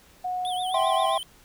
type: tone with pitch glide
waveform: sine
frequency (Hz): 730 to 745.3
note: F#5 to F#5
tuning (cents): -24 to +12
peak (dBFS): -26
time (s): 0.24-1.07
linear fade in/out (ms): 10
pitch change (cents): +36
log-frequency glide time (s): 0.6-0.71
type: tone with vibrato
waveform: square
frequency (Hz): 3322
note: G#7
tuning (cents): 0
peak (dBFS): -33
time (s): 0.45-1.23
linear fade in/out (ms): 0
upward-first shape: triangle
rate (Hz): 7.6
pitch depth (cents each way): 190
type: chord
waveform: triangle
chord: C major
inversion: first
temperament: just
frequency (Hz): 654.1 / 784.9 / 1046.5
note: E5 / G5 / C6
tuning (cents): -14 / +2 / 0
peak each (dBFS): -24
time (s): 0.74-1.18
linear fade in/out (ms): 5
effects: pink hiss -55 dBFS RMS until 1.44 s